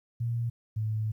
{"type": "tone pair in turn", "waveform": "sine", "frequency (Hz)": [117.5, 108.79], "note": ["A#2", "A2"], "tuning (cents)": [14, -19], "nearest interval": "minor second", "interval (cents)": 133, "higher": "first", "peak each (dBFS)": -27, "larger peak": "neither", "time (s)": [[0.2, 0.5], [0.76, 1.12]], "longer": "second", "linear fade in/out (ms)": 10, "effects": ["11-bit"]}